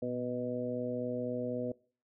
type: harmonic tone with a mistuned harmonic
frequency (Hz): 123.9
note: B2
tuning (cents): +6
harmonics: 1 / 2 / 3 / 4 / 5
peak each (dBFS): -44 / -37 / -43 / -36 / -40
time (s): 0.02-1.72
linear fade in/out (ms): 5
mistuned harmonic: 1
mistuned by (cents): -55
effects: noise-tail reverb RT60 0.4 s tail -22 dB re dry